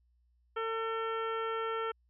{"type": "harmonic tone", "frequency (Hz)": 450, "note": "A4", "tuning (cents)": 39, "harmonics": [1, 2, 3, 4, 5, 6, 7], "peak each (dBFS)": [-35, -42, -36, -47, -48, -52, -49], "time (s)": [0.56, 1.92], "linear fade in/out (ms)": 10, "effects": ["added 60 Hz sine -67 dBFS peak until 2.09 s"]}